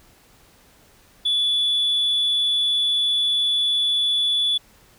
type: tone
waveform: sine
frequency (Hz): 3443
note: A7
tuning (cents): -38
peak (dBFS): -16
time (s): 1.25-4.58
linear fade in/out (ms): 10
effects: tanh soft clip ceiling -15 dBFS + pink hiss -54 dBFS RMS until 4.98 s